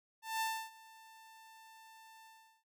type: tone with ADSR envelope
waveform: sawtooth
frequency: 890 Hz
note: A5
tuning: 20 cents sharp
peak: -29 dBFS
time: 0.22-2.64 s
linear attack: 190 ms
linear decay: 290 ms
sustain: -23 dB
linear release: 390 ms
effects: none